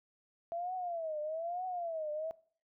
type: tone with vibrato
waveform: sine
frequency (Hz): 668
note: E5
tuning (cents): +23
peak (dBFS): -35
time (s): 0.52-2.31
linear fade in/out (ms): 0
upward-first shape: triangle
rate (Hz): 1.1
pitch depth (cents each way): 200
effects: noise-tail reverb RT60 0.5 s tail -22 dB re dry